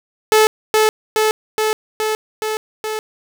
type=tone with echo; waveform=sawtooth; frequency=433.3 Hz; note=A4; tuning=27 cents flat; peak=-5 dBFS; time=0.32-0.47 s; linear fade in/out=0 ms; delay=420 ms; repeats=6; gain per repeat=-2 dB; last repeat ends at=2.99 s; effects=none